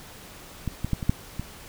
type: clicks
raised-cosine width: 5 ms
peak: -15 / -14 / -11 / -18 / -7 / -17 dBFS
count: 6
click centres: 0.677 / 0.846 / 0.933 / 1.028 / 1.095 / 1.396 s
effects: pink hiss -45 dBFS RMS until 1.68 s